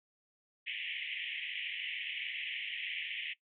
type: band-pass noise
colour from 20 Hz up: white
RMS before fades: -40 dBFS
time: 0.66-3.34 s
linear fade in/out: 20 ms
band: 1900 to 3200 Hz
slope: 96 dB/octave
effects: noise-tail reverb RT60 0.1 s tail -18 dB re dry